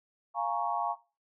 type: chord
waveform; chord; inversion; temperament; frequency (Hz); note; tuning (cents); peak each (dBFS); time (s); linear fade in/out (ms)
sine; Bb minor seventh; second; equal; 698.5 / 830.6 / 932.3 / 1108.7; F5 / Ab5 / Bb5 / Db6; 0 / 0 / 0 / 0; -34; 0.34-0.96; 50
effects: noise-tail reverb RT60 0.3 s tail -17 dB re dry